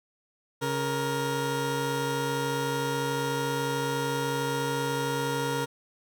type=tone pair together; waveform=20% pulse; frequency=138.33 / 468.8 Hz; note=C#3 / A#4; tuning=-3 / +10 cents; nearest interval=octave + major sixth; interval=2113 cents; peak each=-26 / -24 dBFS; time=0.61-5.66 s; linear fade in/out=20 ms; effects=none

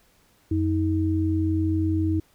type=tone pair together; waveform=sine; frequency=89.9 / 317.9 Hz; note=F#2 / D#4; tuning=-49 / +37 cents; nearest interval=octave + minor seventh; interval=2186 cents; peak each=-23 dBFS; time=0.51-2.2 s; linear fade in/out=5 ms; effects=pink hiss -61 dBFS RMS until 2.34 s

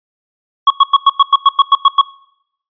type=tone bursts; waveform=square; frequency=1108.7 Hz; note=C#6; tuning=in tune; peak=-4 dBFS; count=11; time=0.67-2.014 s; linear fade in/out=5 ms; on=34 ms; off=97 ms; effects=noise-tail reverb RT60 0.7 s tail -21 dB re dry + resampled to 11025 Hz

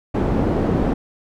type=low-pass noise; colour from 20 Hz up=white; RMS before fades=-19 dBFS; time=0.14-0.94 s; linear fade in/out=10 ms; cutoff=380 Hz; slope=12 dB/octave; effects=none

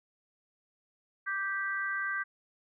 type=chord; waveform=sine; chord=G major; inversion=second; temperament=just; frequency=1176 / 1568 / 1960 Hz; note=D6 / G6 / B6; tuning=+2 / 0 / -14 cents; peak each=-38 / -32 / -38 dBFS; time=1.26-2.24 s; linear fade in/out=20 ms; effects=none

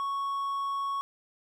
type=tone; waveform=triangle; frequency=1108.7 Hz; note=C#6; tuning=in tune; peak=-27 dBFS; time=0-1.01 s; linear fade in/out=0 ms; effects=none

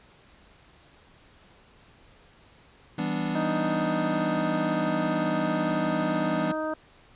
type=chord; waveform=square; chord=E minor seventh; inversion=none; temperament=equal; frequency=164.81 / 196 / 246.9 / 293.7 Hz; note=E3 / G3 / B3 / D4; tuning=0 / 0 / 0 / 0 cents; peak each=-33 dBFS; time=2.98-6.52 s; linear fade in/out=5 ms
type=harmonic tone; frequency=311.7 Hz; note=D#4; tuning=3 cents sharp; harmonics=1 / 2 / 3 / 4 / 5; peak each=-32 / -30 / -37 / -36 / -39 dBFS; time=3.35-6.74 s; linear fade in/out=5 ms
effects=pink hiss -56 dBFS RMS until 7.15 s + resampled to 8000 Hz

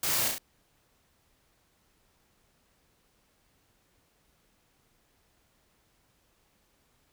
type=noise with echo; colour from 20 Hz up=white; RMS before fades=-30 dBFS; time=0.03-0.28 s; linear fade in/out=2 ms; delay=34 ms; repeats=3; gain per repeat=-3 dB; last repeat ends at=0.382 s; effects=pink hiss -69 dBFS RMS until 7.12 s

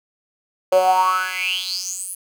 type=tone with high-pass filter sweep; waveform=10% pulse; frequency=185 Hz; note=F#3; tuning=in tune; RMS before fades=-20 dBFS; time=0.72-2.15 s; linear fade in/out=5 ms; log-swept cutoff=510 to 11000 Hz; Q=9.6; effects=none

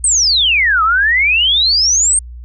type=exponential two-way sweep; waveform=sine; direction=down then up; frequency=8820 to 1244.5 to 8820 Hz; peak=-9 dBFS; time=0.04-2.19 s; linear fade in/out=2 ms; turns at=0.83 s; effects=added 60 Hz sine -28 dBFS peak until 2.44 s

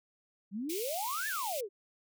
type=exponential two-way sweep; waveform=sine; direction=up then down; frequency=184.3 to 1787 to 370.4 Hz; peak=-34 dBFS; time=0.51-1.69 s; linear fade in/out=50 ms; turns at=1.28 s
type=high-pass noise; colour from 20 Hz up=white; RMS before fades=-40 dBFS; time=0.69-1.61 s; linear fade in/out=10 ms; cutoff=2100 Hz; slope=96 dB/octave
effects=none

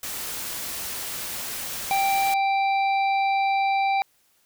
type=noise; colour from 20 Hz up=white; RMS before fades=-32 dBFS; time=0.03-2.34 s; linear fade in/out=2 ms
type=harmonic tone; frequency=784 Hz; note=G5; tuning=in tune; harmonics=1 / 3 / 5 / 6; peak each=-20 / -28 / -38 / -45 dBFS; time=1.91-4.02 s; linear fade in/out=0 ms
effects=white hiss -64 dBFS RMS until 4.45 s

